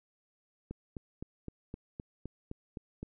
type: click train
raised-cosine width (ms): 3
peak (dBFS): -27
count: 10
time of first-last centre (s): 0.71-3.03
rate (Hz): 3.88
effects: none